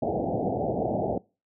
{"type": "low-pass noise", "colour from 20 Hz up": "white", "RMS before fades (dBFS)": -27, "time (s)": [0.02, 1.18], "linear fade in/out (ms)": 5, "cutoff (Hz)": 790, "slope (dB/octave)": 96, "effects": ["noise-tail reverb RT60 0.3 s tail -23 dB re dry", "high-pass 100 Hz 12 dB/octave"]}